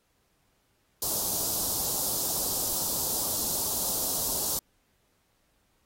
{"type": "band-stop noise", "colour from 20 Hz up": "white", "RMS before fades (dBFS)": -29, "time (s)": [1.02, 4.59], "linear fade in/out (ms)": 2, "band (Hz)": [1000, 4300], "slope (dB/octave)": 24, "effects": ["pink hiss -71 dBFS RMS until 5.85 s", "AAC 48 kbps"]}